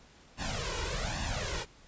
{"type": "noise with flanger", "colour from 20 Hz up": "pink", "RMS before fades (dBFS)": -34, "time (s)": [0.37, 1.66], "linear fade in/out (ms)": 50, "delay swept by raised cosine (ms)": [1.1, 2.1], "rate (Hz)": 1.2, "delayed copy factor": 0.9, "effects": ["pink hiss -58 dBFS RMS until 1.87 s", "resampled to 16000 Hz"]}